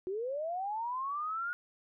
sine linear sweep, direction up, 357.8 to 1446 Hz, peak -33 dBFS, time 0.07-1.53 s, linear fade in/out 0 ms, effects none

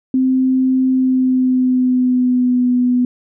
sine tone with pitch glide, 259.8 to 247.9 Hz, C4 to B3, -12 to +7 cents, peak -11 dBFS, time 0.14-3.05 s, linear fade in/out 2 ms, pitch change -81 cents, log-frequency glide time 0.9-2.68 s, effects none

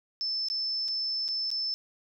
sine tone with dropouts, 5274 Hz, E8, in tune, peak -28 dBFS, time 0.21-1.74 s, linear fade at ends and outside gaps 0 ms, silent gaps 0.485-0.5 / 0.881-0.885 / 1.281-1.287 / 1.504-1.514 s, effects none

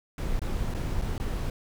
brown noise with dropouts, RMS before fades -29 dBFS, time 0.18-1.5 s, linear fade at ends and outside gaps 2 ms, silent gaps 0.394-0.417 / 0.74-0.747 / 1.016-1.02 / 1.18-1.199 s, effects none

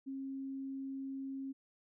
sine tone, 270 Hz, C#4, 45 cents flat, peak -39 dBFS, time 0.06-1.53 s, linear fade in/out 20 ms, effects none

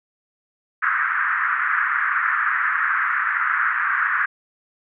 white band-pass noise, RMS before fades -21 dBFS, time 0.82-4.26 s, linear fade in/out 10 ms, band 1200 to 1800 Hz, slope 48 dB/octave, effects none

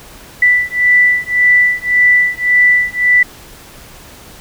sine beating tone pair, 1975.5 / 1977.3 Hz, B6 / B6, 0 / +2 cents, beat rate 1.8 Hz, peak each -11 dBFS, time 0.42-3.23 s, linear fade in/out 5 ms, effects pink hiss -37 dBFS RMS until 4.4 s

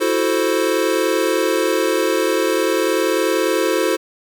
square chord, F# half-diminished seventh, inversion third, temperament equal, 329.6 / 370 / 440 / 523.3 Hz, E4 / F#4 / A4 / C5, 0 / 0 / 0 / 0 cents, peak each -22 dBFS, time 0-3.97 s, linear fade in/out 20 ms, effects none

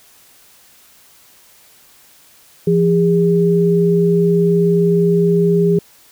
sine tone pair together, 170.8 / 406.7 Hz, F3 / G#4, -38 / -36 cents, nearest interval octave + minor third, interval 1502 cents, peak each -13 dBFS, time 2.67-5.79 s, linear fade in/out 5 ms, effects white hiss -48 dBFS RMS until 6.11 s

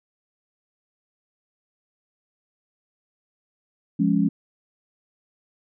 sine chord, Db major, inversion first, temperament equal, 174.61 / 207.7 / 277.2 Hz, F3 / Ab3 / Db4, 0 / 0 / 0 cents, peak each -22 / -21 / -22 dBFS, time 3.99-4.29 s, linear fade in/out 10 ms, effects none

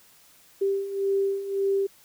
sine beating tone pair, 392 / 393.8 Hz, G4 / G4, 0 / +8 cents, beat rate 1.8 Hz, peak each -29 / -24 dBFS, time 0.61-1.87 s, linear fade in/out 10 ms, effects white hiss -56 dBFS RMS until 2.04 s

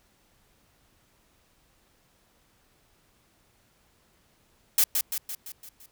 blue noise with echo, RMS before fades -20 dBFS, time 4.78-4.84 s, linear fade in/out 2 ms, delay 170 ms, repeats 6, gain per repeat -5 dB, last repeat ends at 5.86 s, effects pink hiss -65 dBFS RMS until 5.91 s

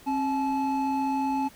triangle tone pair together, 269 / 862 Hz, C4 / A5, +48 / -36 cents, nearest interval octave + minor sixth, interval 2016 cents, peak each -25 dBFS, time 0.06-1.49 s, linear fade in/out 20 ms, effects pink hiss -52 dBFS RMS until 1.55 s

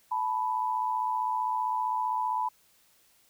sine tone pair together, 872.4 / 987.8 Hz, A5 / B5, -15 / 0 cents, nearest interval major second, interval 215 cents, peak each -31 / -28 dBFS, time 0.11-2.49 s, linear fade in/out 10 ms, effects white hiss -64 dBFS RMS until 3.29 s

